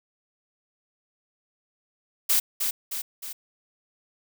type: noise with echo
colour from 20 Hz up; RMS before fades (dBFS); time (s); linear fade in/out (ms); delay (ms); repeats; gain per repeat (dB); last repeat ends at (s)
blue; -21; 2.29-2.4; 10; 310; 3; -5; 3.33
effects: none